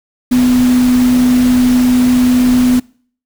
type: tone in noise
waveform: sine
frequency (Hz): 249.5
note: B3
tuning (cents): +18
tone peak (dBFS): -7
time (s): 0.31-2.8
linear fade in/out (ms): 10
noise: pink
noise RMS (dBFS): -23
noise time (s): 0.31-2.8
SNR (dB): +13
effects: noise-tail reverb RT60 0.5 s tail -24 dB re dry